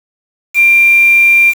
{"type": "tone with quantisation", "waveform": "sine", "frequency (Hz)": 2377, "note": "D7", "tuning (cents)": 20, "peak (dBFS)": -4, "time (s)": [0.54, 1.54], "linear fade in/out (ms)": 50, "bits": 4, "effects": []}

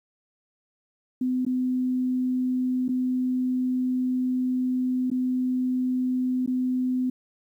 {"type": "tone with dropouts", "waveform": "sine", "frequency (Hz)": 254, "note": "B3", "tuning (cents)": 49, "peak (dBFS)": -22, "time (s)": [1.21, 7.1], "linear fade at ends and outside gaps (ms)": 5, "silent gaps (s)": [[1.451, 1.464], [2.882, 2.89], [5.102, 5.114], [6.462, 6.475]], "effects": ["10-bit"]}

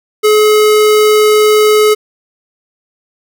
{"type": "tone", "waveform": "square", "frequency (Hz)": 425.7, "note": "G#4", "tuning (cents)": 43, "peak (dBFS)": -6, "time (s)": [0.23, 1.95], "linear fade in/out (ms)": 20, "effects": []}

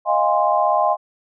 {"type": "chord", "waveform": "sine", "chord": "F minor seventh", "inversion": "third", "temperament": "equal with one note detuned", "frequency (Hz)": [622.3, 698.5, 818.7, 1046.5], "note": ["Eb5", "F5", "Ab5", "C6"], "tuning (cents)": [0, 0, -25, 0], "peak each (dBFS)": [-20, -20, -20, -20], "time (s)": [0.05, 0.97], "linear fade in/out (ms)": 50, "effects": []}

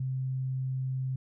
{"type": "tone", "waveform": "sine", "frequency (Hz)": 130.81, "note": "C3", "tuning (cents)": 0, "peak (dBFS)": -29, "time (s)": [0, 1.16], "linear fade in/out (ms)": 5, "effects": []}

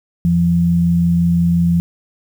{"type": "tone pair together", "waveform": "sine", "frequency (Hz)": [85.7, 171.4], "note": ["F2", "F3"], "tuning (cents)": [-32, -32], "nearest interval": "octave", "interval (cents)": 1200, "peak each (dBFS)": [-21, -11], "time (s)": [0.25, 1.8], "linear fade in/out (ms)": 0, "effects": ["7-bit"]}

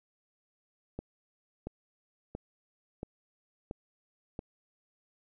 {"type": "click train", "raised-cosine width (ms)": 2, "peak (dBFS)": -24, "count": 6, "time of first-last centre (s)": [0.99, 4.391], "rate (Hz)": 1.47, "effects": []}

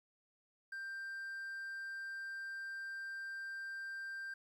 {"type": "tone", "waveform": "triangle", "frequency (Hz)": 1575, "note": "G6", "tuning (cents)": 8, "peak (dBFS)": -40, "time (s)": [0.72, 4.34], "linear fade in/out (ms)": 5, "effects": ["12-bit"]}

